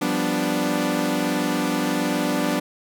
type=chord; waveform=sawtooth; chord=G dominant seventh; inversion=third; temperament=equal; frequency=174.61 / 196 / 246.9 / 293.7 Hz; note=F3 / G3 / B3 / D4; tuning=0 / 0 / 0 / 0 cents; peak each=-25 / -25 / -22 / -20 dBFS; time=0.01-2.6 s; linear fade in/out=10 ms; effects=none